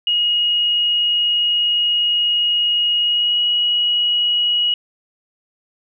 sine tone with pitch glide, 2883 to 2908 Hz, F#7 to F#7, -46 to -31 cents, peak -14 dBFS, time 0.07-4.74 s, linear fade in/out 2 ms, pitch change +15 cents, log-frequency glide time 3.01-3.4 s, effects none

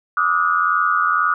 sine tone cluster, 1178 / 1260 / 1441 Hz, D6 / D#6 / F#6, +5 / +21 / -46 cents, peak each -19 / -19 / -19 dBFS, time 0.17-1.34 s, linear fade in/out 2 ms, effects none

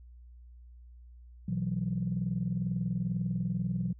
sine chord, B suspended fourth, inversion none, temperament equal with one note detuned, 122.76 / 164.81 / 185 Hz, B2 / E3 / F#3, -10 / 0 / 0 cents, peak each -34 / -33 / -32 dBFS, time 1.48-3.93 s, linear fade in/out 5 ms, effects tanh soft clip ceiling -21 dBFS + added 60 Hz sine -49 dBFS peak until 3.99 s

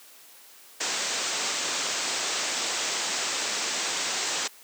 white low-pass noise, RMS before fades -29 dBFS, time 0.8-4.48 s, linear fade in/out 10 ms, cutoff 8100 Hz, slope 96 dB/octave, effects white hiss -51 dBFS RMS until 4.63 s + high-pass 300 Hz 12 dB/octave

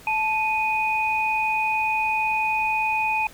sine tone pair together, 874.7 / 2484 Hz, A5 / D#7, -10 / -3 cents, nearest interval octave + tritone, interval 1807 cents, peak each -23 dBFS, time 0.07-3.27 s, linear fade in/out 2 ms, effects pink hiss -47 dBFS RMS until 3.33 s

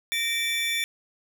square tone cluster, 1851 / 2322 / 3524 Hz, A#6 / D7 / A7, -13 / -20 / +2 cents, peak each -34 / -28 / -29 dBFS, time 0.12-0.84 s, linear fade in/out 0 ms, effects none

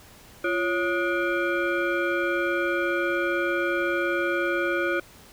sine tone with frequency modulation, 554.4 Hz, C#5, in tune, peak -22 dBFS, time 0.44-5 s, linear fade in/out 5 ms, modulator 900 Hz, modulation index 1.6, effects pink hiss -50 dBFS RMS until 5.32 s

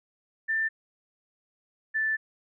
sine tone pair in turn, 1782 / 1759.5 Hz, A6 / A6, +22 / 0 cents, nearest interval unison, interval 22 cents, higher first, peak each -24 dBFS, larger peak neither, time 0.48-0.69 / 1.94-2.17 s, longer second, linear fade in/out 20 ms, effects none

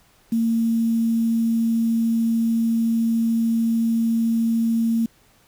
sine tone with quantisation, 228.4 Hz, A#3, 35 cents flat, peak -17 dBFS, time 0.32-5.06 s, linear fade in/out 5 ms, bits 7, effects pink hiss -57 dBFS RMS until 5.47 s

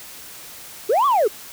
sine linear two-way sweep, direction up then down, 370 to 1174.7 to 370 Hz, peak -12 dBFS, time 0.89-1.28 s, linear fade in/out 10 ms, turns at 1.06 s, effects tanh soft clip ceiling -12 dBFS + white hiss -39 dBFS RMS until 1.52 s

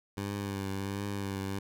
15% pulse tone with vibrato, 99 Hz, G2, 18 cents sharp, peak -27 dBFS, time 0.17-1.59 s, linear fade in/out 5 ms, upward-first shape triangle, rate 1.4 Hz, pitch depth 43 cents each way, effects none

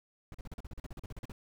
brown noise bursts, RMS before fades -42 dBFS, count 16, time 0.32-1.32 s, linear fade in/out 2 ms, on 25 ms, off 40 ms, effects none

